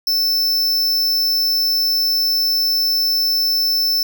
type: tone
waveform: square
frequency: 5300 Hz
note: E8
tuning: 9 cents sharp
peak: -15 dBFS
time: 0.07-4.03 s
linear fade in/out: 2 ms
effects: none